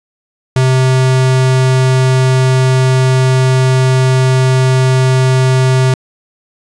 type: tone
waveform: square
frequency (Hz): 130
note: C3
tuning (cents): -11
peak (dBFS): -8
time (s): 0.56-5.94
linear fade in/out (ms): 2
effects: resampled to 22050 Hz + 8-bit